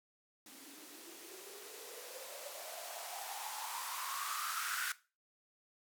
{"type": "noise with band-pass filter sweep", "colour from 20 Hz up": "violet", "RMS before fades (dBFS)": -44, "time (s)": [0.46, 4.92], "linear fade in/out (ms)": 2, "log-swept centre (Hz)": [260, 1500], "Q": 8.2, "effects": ["noise-tail reverb RT60 0.3 s tail -17 dB re dry"]}